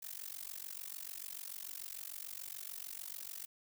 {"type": "noise with amplitude modulation", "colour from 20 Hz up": "blue", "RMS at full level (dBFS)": -42, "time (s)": [0.02, 3.46], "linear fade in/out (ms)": 10, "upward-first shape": "sine", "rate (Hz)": 46.8, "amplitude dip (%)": 100, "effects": []}